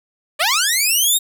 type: linear sweep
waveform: 10% pulse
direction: up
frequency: 554.4 to 3800 Hz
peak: -6 dBFS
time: 0.39-1.19 s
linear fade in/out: 20 ms
effects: none